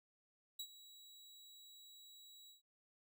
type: tone with ADSR envelope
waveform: sawtooth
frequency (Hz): 3890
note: B7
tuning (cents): -27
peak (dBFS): -39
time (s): 0.59-2.62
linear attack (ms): 7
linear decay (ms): 67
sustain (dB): -16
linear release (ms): 130
effects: none